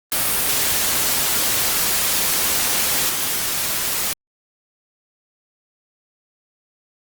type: noise with level steps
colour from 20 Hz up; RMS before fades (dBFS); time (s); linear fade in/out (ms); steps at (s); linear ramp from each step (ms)
white; -19 / -22; 0.12-4.13; 0; 3.09; 2
effects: Opus 32 kbps